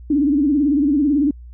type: tone with vibrato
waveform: sine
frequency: 288.1 Hz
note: D4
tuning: 33 cents flat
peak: -13 dBFS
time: 0.1-1.31 s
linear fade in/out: 5 ms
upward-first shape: sine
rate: 18 Hz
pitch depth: 120 cents each way
effects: added 60 Hz sine -35 dBFS peak until 1.53 s